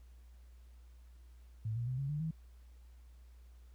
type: tone with pitch steps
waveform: sine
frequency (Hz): 110 / 118.58 / 127.83 / 137.79 / 148.54 / 160.12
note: A2 / A#2 / C3 / C#3 / D3 / D#3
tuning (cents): 0 / +30 / -40 / -10 / +20 / +50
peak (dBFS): -34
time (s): 1.65-2.31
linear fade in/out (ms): 5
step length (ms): 110
effects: added 60 Hz sine -54 dBFS peak until 3.74 s + pink hiss -73 dBFS RMS until 3.74 s